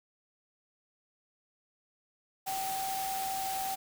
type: tone in noise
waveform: sine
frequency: 770 Hz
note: G5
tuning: 31 cents flat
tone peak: -33 dBFS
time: 2.46-3.76 s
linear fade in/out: 20 ms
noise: white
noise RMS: -39 dBFS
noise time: 2.46-3.76 s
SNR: +3 dB
effects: none